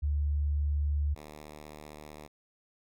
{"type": "tone pair in turn", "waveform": ["sine", "5% pulse"], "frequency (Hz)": [73, 75.49], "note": ["D2", "D2"], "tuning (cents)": [-10, 48], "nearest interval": "minor second", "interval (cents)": 58, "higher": "second", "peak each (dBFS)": [-26, -34], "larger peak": "first", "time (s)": [[0.02, 1.15], [1.15, 2.28]], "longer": "neither", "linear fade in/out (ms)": 20, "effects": []}